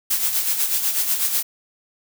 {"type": "noise with tremolo", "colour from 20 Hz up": "blue", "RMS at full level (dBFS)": -19, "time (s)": [0.1, 1.43], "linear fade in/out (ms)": 10, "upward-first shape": "sine", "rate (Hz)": 8.1, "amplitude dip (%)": 55, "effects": []}